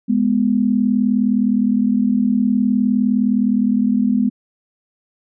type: tone pair together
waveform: sine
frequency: 208.5 / 248 Hz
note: G#3 / B3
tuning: +7 / +7 cents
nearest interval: minor third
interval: 300 cents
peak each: -16 dBFS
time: 0.08-4.3 s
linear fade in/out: 20 ms
effects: none